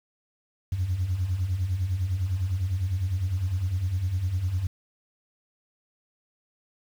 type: beating tone pair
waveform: sine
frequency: 84.6 / 94.5 Hz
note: E2 / F#2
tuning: +45 / +37 cents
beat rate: 9.9 Hz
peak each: -30 / -24 dBFS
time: 0.72-4.67 s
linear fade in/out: 5 ms
effects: tanh soft clip ceiling -19 dBFS + 8-bit